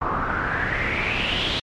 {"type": "noise with low-pass filter sweep", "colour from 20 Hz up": "pink", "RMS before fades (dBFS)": -24, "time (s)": [0.01, 1.6], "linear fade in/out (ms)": 10, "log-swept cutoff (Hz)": [1100, 3600], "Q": 5.5, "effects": ["MP3 64 kbps"]}